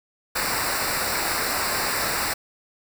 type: noise with comb filter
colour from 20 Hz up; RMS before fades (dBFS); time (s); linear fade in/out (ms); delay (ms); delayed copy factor
pink; -25; 0.35-2.34; 10; 0.31; -0.8
effects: none